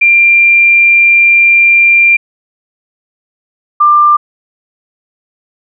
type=tone pair in turn; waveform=sine; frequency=2380 / 1190 Hz; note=D7 / D6; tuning=+22 / +22 cents; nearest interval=octave; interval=1200 cents; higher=first; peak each=-3 dBFS; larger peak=neither; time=0.01-2.17 / 3.8-4.17 s; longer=first; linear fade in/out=10 ms; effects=none